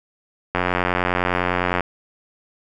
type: click train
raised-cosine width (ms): 0.5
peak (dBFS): -4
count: 114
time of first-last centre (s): 0.55-1.807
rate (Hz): 89.9
effects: none